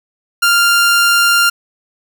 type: tone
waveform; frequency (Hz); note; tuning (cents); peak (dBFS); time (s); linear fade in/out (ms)
sawtooth; 1395; F6; -2; -5; 0.42-1.5; 10
effects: none